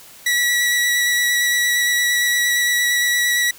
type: tone with vibrato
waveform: sawtooth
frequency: 1940 Hz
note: B6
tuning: 31 cents flat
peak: -12 dBFS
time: 0.26-3.51 s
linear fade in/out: 5 ms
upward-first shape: square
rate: 8.7 Hz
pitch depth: 10 cents each way
effects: white hiss -43 dBFS RMS until 3.58 s